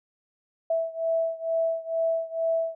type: beating tone pair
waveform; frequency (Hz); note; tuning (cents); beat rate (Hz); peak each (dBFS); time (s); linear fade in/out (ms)
sine; 656 / 658.2; E5 / E5; -9 / -3; 2.2; -26 / -28; 0.7-2.75; 5
effects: none